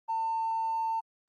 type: tone with tanh clipping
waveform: triangle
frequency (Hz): 899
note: A5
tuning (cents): +37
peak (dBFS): -27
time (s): 0.08-1.01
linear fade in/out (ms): 20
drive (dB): 1
effects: Opus 24 kbps